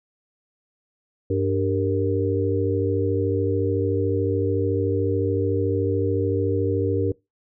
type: harmonic tone with a mistuned harmonic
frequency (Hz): 98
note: G2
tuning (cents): 0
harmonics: 1 / 3 / 4 / 5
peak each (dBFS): -24 / -26 / -26 / -24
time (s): 1.3-7.12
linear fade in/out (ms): 5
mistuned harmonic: 5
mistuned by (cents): -88
effects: noise-tail reverb RT60 0.2 s tail -21 dB re dry